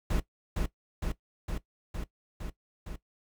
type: noise with echo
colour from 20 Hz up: brown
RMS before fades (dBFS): -27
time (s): 0.1-0.2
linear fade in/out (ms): 5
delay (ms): 460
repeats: 6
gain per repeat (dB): -2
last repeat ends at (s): 2.96
effects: noise-tail reverb RT60 0.1 s tail -17 dB re dry